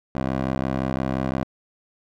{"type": "tone with band-pass filter", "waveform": "15% pulse", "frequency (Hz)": 65.8, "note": "C2", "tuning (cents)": 10, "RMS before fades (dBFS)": -25, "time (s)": [0.15, 1.44], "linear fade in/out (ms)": 5, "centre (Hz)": 480, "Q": 0.55, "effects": []}